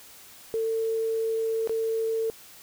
sine tone with dropouts, 448.6 Hz, A4, 34 cents sharp, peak -24 dBFS, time 0.54-2.3 s, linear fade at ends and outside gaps 0 ms, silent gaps 1.674-1.695 s, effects white hiss -49 dBFS RMS until 2.62 s

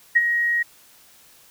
sine tone with ADSR envelope, 1889 Hz, A#6, 22 cents sharp, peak -10 dBFS, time 0.15-0.63 s, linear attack 15 ms, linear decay 34 ms, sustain -8 dB, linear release 10 ms, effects white hiss -52 dBFS RMS until 1.5 s

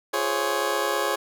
20% pulse chord, Db major seventh, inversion first, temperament just, 346.5 / 415.8 / 519.7 / 554.4 Hz, F4 / Ab4 / C5 / Db5, -14 / +2 / -12 / 0 cents, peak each -27 / -23 / -27 / -22 dBFS, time 0.13-1.16 s, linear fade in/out 10 ms, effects none

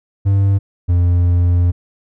triangle tone pair in turn, 98.5 / 87.75 Hz, G2 / F2, +9 / +9 cents, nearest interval major second, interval 200 cents, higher first, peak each -8 dBFS, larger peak neither, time 0.25-0.59 / 0.88-1.72 s, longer second, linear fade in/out 20 ms, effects none

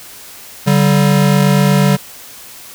square tone pair together, 144 / 192.22 Hz, D3 / G3, -34 / -34 cents, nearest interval perfect fourth, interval 500 cents, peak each -12 dBFS, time 0.66-1.97 s, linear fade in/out 20 ms, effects white hiss -35 dBFS RMS until 2.74 s

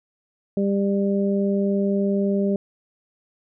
harmonic tone, 198.7 Hz, G3, 24 cents sharp, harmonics 1 / 2 / 3, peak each -20 / -24 / -28 dBFS, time 0.57-2.56 s, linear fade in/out 2 ms, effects none

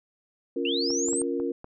sine chord, Bb minor, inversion first, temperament equal, 277.2 / 349.2 / 466.2 Hz, Db4 / F4 / Bb4, 0 / 0 / 0 cents, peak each -30 dBFS, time 0.56-1.52 s, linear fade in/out 5 ms
sine linear sweep, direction up, 2637 to 8690 Hz, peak -27 dBFS, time 0.65-1.22 s, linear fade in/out 2 ms
clicks, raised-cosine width 1 ms, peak -27 dBFS, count 6, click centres 0.904 / 1.085 / 1.132 / 1.217 / 1.4 / 1.644 s
effects none

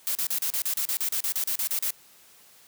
blue noise bursts, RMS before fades -27 dBFS, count 16, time 0.07-1.906 s, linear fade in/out 0 ms, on 81 ms, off 36 ms, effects white hiss -55 dBFS RMS until 2.67 s + high-pass 80 Hz 12 dB/octave

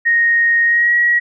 sine tone with pitch glide, 1864.7 to 1910.5 Hz, A#6 to A#6, 0 to +42 cents, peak -10 dBFS, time 0.05-1.2 s, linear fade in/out 20 ms, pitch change +42 cents, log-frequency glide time 0.65-0.94 s, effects none

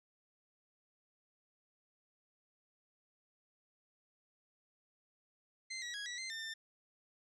20% pulse tone with pitch steps, 2076 / 1923 / 1657 / 1943 / 2077 / 1803 / 1793 Hz, C7 / B6 / G#6 / B6 / C7 / A6 / A6, -14 / -47 / -4 / -29 / -13 / +42 / +32 cents, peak -36 dBFS, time 5.7-6.54 s, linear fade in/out 10 ms, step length 120 ms, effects resampled to 24000 Hz

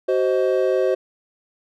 triangle chord, C diminished, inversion second, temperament just, 376.7 / 523.3 / 627.9 Hz, Gb4 / C5 / Eb5, +31 / 0 / +16 cents, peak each -18 / -18 / -22 dBFS, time 0.08-0.95 s, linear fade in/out 10 ms, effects none

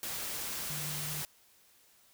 sine tone in noise, 150 Hz, D3, 37 cents sharp, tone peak -41 dBFS, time 0.7-1.22 s, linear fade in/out 0 ms, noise white, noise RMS -38 dBFS, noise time 0.03-1.25 s, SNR -6 dB, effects white hiss -64 dBFS RMS until 2.13 s

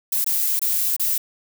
violet noise with dropouts, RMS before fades -21 dBFS, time 0.12-1.18 s, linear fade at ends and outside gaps 5 ms, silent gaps 0.244-0.263 / 0.594-0.616 / 0.965-0.996 s, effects none

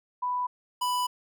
sine / square tone pair in turn, 991 / 991 Hz, B5 / B5, +6 / +6 cents, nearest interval unison, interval 0 cents, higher neither, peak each -26 dBFS, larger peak neither, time 0.22-0.47 / 0.81-1.07 s, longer second, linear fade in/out 10 ms, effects none

